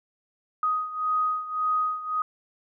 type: beating tone pair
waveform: sine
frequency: 1250 / 1251.8 Hz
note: D#6 / D#6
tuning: +8 / +10 cents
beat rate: 1.8 Hz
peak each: -25 / -29 dBFS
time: 0.63-2.22 s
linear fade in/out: 2 ms
effects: none